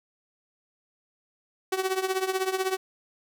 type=tone with tremolo; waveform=sawtooth; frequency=378 Hz; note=F#4; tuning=37 cents sharp; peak=-18 dBFS; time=1.72-2.77 s; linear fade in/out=5 ms; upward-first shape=triangle; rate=16 Hz; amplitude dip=85%; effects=none